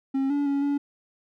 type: tone with pitch steps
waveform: triangle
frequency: 269.7 / 286.4 / 280.1 / 284.8 Hz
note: C#4 / D4 / C#4 / C#4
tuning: -47 / -43 / +18 / +47 cents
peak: -20 dBFS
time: 0.14-0.78 s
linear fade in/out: 10 ms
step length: 160 ms
effects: none